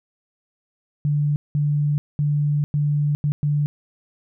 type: tone bursts at uneven times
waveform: sine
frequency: 146.83 Hz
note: D3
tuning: in tune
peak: -17 dBFS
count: 6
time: 1.05-1.36 / 1.55-1.98 / 2.19-2.64 / 2.74-3.15 / 3.24-3.32 / 3.43-3.66 s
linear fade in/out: 0 ms
effects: none